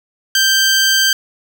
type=tone; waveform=15% pulse; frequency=1568 Hz; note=G6; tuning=in tune; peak=-4 dBFS; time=0.35-1.13 s; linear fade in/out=2 ms; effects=none